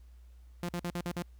sawtooth tone bursts, 174.61 Hz, F3, in tune, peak -29 dBFS, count 6, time 0.63-1.223 s, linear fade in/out 0 ms, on 58 ms, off 49 ms, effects added 60 Hz sine -51 dBFS peak until 1.39 s + pink hiss -72 dBFS RMS until 1.39 s

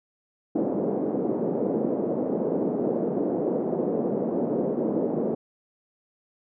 white band-pass noise, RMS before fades -26 dBFS, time 0.55-5.35 s, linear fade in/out 10 ms, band 190 to 500 Hz, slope 24 dB/octave, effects none

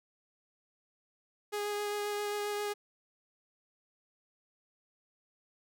sawtooth tone with vibrato, 413.5 Hz, G#4, 8 cents flat, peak -29 dBFS, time 1.52-2.74 s, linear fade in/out 20 ms, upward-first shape sine, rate 7.5 Hz, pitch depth 11 cents each way, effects none

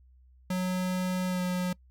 square tone with pitch glide, 183.5 to 181.08 Hz, F#3 to F#3, -14 to -37 cents, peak -28 dBFS, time 0.5-1.73 s, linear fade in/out 5 ms, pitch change -23 cents, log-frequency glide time 1.28-1.41 s, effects noise-tail reverb RT60 0.1 s tail -24 dB re dry + added 63 Hz sine -55 dBFS peak until 1.9 s

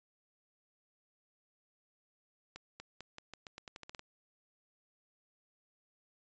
accelerating click train, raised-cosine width 0.2 ms, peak -29 dBFS, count 13, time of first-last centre 2.56-3.994 s, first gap 240 ms, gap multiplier 0.86, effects resampled to 16000 Hz

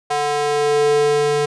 square tone with high-pass filter sweep, 146.83 Hz, D3, in tune, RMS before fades -17 dBFS, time 0.1-1.46 s, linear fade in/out 10 ms, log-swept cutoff 640 to 330 Hz, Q 3.3, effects resampled to 22050 Hz

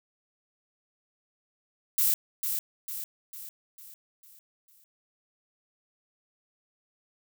violet noise with echo, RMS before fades -24 dBFS, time 1.98-2.14 s, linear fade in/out 2 ms, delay 450 ms, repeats 6, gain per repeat -6 dB, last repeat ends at 4.84 s, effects none

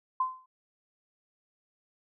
sine tone with exponential decay, 1032 Hz, C6, 24 cents flat, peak -22 dBFS, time 0.2-0.46 s, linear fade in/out 5 ms, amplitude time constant 56 ms, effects none

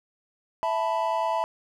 triangle chord, E suspended fourth, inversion none, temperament just, 659.3 / 879 / 988.9 Hz, E5 / A5 / B5, 0 / -2 / +2 cents, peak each -26 dBFS, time 0.63-1.44 s, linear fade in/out 0 ms, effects none

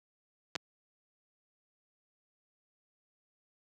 clicks, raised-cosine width 0.2 ms, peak -16 dBFS, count 2, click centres 0.554 / 0.56 s, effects high-pass 150 Hz 12 dB/octave

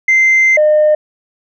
sine tone pair in turn, 2080 / 608.1 Hz, C7 / D#5, -11 / -40 cents, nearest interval octave + major sixth, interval 2129 cents, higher first, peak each -5 dBFS, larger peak neither, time 0.08-0.57 / 0.57-0.95 s, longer first, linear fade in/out 5 ms, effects tanh soft clip ceiling -4 dBFS

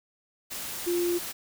sine tone in noise, 349.2 Hz, F4, in tune, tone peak -24 dBFS, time 0.86-1.19 s, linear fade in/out 20 ms, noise white, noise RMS -36 dBFS, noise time 0.5-1.33 s, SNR +9 dB, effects none

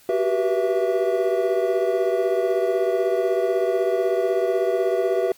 triangle tone cluster, 374.8 / 390.9 / 484.5 / 662 Hz, F#4 / G4 / B4 / E5, +22 / -5 / -33 / +7 cents, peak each -22 dBFS, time 0.09-5.32 s, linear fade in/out 2 ms, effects white hiss -53 dBFS RMS until 5.37 s + MP3 96 kbps

